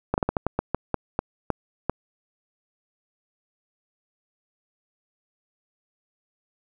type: slowing click train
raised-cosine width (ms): 1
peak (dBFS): -8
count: 12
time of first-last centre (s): 0.14-1.896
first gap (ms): 39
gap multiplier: 1.26
effects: none